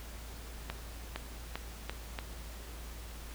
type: accelerating click train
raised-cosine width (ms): 0.3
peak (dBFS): -20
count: 5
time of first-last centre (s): 0.7-2.188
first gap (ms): 460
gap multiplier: 0.86
effects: added 56 Hz sine -44 dBFS peak until 3.34 s + pink hiss -50 dBFS RMS until 3.34 s